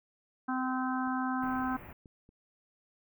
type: harmonic tone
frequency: 257.7 Hz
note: C4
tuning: 26 cents flat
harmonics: 1 / 3 / 4 / 5 / 6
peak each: -32 / -37 / -38 / -39 / -40 dBFS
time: 0.48-1.77 s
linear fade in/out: 10 ms
type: clicks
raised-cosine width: 3 ms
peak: -43 / -38 / -44 / -45 / -40 / -46 dBFS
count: 6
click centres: 1.074 / 1.439 / 1.62 / 1.725 / 2.058 / 2.291 s
type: band-stop noise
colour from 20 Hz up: pink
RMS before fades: -48 dBFS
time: 1.42-1.93 s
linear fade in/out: 5 ms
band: 2500 to 15000 Hz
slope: 48 dB/octave
effects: none